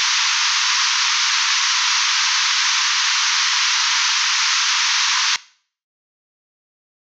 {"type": "band-pass noise", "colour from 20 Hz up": "white", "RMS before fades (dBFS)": -18, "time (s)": [0, 5.36], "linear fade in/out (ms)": 0, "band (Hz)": [920, 6400], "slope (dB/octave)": 96, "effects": ["noise-tail reverb RT60 0.5 s tail -20 dB re dry"]}